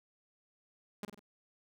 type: tone with echo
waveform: sawtooth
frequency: 205.6 Hz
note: G#3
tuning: 17 cents flat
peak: -34 dBFS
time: 1.03-1.05 s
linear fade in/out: 2 ms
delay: 48 ms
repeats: 3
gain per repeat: -6 dB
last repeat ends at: 1.194 s
effects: none